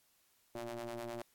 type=ring-modulated tone; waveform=sawtooth; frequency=116.54 Hz; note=A#2; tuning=in tune; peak=-34 dBFS; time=0.55-1.22 s; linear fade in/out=0 ms; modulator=471 Hz; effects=white hiss -72 dBFS RMS until 1.34 s + AAC 64 kbps